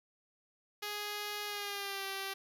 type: tone with pitch glide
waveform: 5% pulse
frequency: 415.2 to 389.6 Hz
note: G#4 to G4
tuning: 0 to -11 cents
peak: -26 dBFS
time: 0.82-2.34 s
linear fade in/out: 10 ms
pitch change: -111 cents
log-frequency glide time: 1.46-2.05 s
effects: none